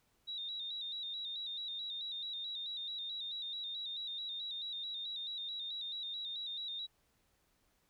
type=tone with vibrato; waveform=sine; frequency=3764 Hz; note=A#7; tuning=16 cents sharp; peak=-39 dBFS; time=0.27-6.87 s; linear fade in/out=20 ms; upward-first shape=square; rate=4.6 Hz; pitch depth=55 cents each way; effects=pink hiss -75 dBFS RMS until 7.89 s